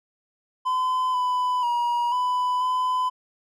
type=tone with pitch steps; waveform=triangle; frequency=1018 / 999 / 956 / 997 / 1010 Hz; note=C6 / B5 / A#5 / B5 / B5; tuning=-48 / +20 / +43 / +16 / +39 cents; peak=-19 dBFS; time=0.65-3.1 s; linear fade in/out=20 ms; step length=490 ms; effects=none